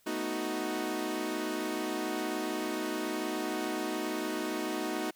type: chord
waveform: sawtooth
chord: B dominant seventh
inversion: third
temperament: equal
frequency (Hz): 220 / 246.9 / 311.1 / 370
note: A3 / B3 / D#4 / F#4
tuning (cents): 0 / 0 / 0 / 0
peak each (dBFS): -37 / -36 / -31 / -33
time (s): 0.06-5.11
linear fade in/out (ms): 10
effects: white hiss -66 dBFS RMS until 5.15 s